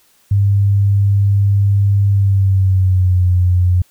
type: tone with pitch glide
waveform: sine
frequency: 100 to 90.13 Hz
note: G2 to F#2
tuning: +35 to -45 cents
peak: -9 dBFS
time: 0.31-3.82 s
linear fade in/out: 5 ms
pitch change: -180 cents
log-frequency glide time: 2.1-3.26 s
effects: white hiss -54 dBFS RMS until 3.9 s